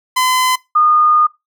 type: tone pair in turn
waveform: sawtooth / sine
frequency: 1020 / 1223.7 Hz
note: C6 / D#6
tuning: -44 / -29 cents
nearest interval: minor third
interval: 315 cents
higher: second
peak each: -8 dBFS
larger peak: neither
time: 0.16-0.56 / 0.75-1.27 s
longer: second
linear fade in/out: 10 ms
effects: noise-tail reverb RT60 0.2 s tail -20 dB re dry